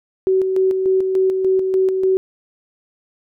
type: tone with tremolo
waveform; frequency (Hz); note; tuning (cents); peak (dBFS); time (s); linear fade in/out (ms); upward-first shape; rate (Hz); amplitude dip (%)
sine; 378.2; F#4; +38; -12; 0.27-2.17; 0; square; 3.4; 40
effects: none